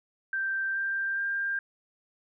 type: tone with pitch steps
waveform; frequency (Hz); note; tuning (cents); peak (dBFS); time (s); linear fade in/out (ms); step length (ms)
sine; 1568 / 1581.6 / 1595.4; G6 / G6 / G6; 0 / +15 / +30; -27; 0.33-1.59; 2; 420
effects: none